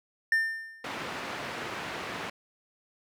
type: tone with exponential decay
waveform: triangle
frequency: 1800 Hz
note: A6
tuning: 39 cents sharp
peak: -18 dBFS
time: 0.32-0.97 s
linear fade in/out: 2 ms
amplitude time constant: 140 ms
type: band-pass noise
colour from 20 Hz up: white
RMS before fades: -37 dBFS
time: 0.84-2.3 s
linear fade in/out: 5 ms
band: 110 to 2000 Hz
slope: 12 dB/octave
effects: none